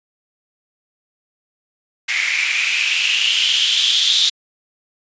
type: noise with band-pass filter sweep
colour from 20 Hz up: blue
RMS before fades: -17 dBFS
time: 2.08-4.3 s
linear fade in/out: 10 ms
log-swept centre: 2100 to 3700 Hz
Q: 7.1
effects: resampled to 16000 Hz